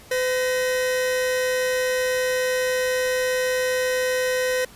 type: tone pair together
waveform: 45% pulse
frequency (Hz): 508 / 1879.6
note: B4 / A#6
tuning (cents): +49 / +14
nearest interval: octave + major seventh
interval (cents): 2265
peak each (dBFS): -21 / -29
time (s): 0.11-4.65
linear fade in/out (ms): 5
effects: pink hiss -47 dBFS RMS until 4.75 s + resampled to 32000 Hz